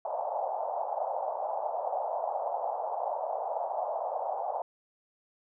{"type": "band-pass noise", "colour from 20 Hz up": "white", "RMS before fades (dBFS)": -33, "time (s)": [0.05, 4.62], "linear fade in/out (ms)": 2, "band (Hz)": [580, 850], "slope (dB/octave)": 48, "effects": []}